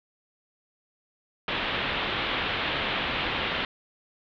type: low-pass noise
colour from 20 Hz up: white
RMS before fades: -29 dBFS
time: 1.48-3.65 s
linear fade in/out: 2 ms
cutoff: 3600 Hz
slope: 48 dB/octave
effects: none